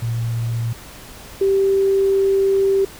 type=tone pair in turn; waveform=sine; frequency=116 / 390.2 Hz; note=A#2 / G4; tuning=-8 / -8 cents; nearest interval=octave + major sixth; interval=2100 cents; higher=second; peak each=-19 / -13 dBFS; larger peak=second; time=0.02-0.73 / 1.41-2.85 s; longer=second; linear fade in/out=5 ms; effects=added 50 Hz sine -46 dBFS peak until 2.99 s + pink hiss -39 dBFS RMS until 2.99 s